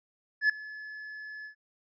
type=tone with ADSR envelope; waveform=triangle; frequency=1717 Hz; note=A6; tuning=43 cents flat; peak=-17 dBFS; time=0.41-1.55 s; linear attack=84 ms; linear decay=5 ms; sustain=-21 dB; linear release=99 ms; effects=resampled to 16000 Hz